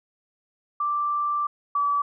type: tone pair in turn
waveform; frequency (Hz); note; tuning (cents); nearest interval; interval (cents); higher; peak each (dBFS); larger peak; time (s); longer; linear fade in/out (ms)
sine; 1174.7 / 1149.9; D6 / D6; 0 / -37; unison; 37; first; -22 / -20; second; 0.8-1.47 / 1.75-2.02; first; 5
effects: none